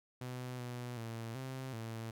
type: tone with pitch steps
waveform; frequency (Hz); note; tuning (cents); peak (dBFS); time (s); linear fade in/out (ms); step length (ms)
sawtooth; 125.7 / 122.7 / 114.4 / 131.2 / 113.2; B2 / B2 / A#2 / C3 / A2; +31 / -11 / -32 / +5 / +50; -37; 0.21-2.11; 5; 380
effects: none